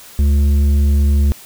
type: tone with tanh clipping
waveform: sine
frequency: 71.3 Hz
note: C#2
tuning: 49 cents sharp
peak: -11 dBFS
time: 0.19-1.32 s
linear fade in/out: 0 ms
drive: 8 dB
effects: white hiss -39 dBFS RMS until 1.45 s